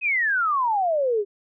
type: exponential sweep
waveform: sine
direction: down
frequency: 2578 to 391.3 Hz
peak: -19 dBFS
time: 0.01-1.25 s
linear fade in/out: 50 ms
effects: none